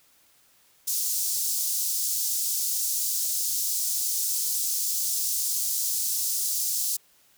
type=high-pass noise; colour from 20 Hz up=pink; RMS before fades=-27 dBFS; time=0.87-6.97 s; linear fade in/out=10 ms; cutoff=5500 Hz; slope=24 dB/octave; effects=white hiss -61 dBFS RMS until 7.37 s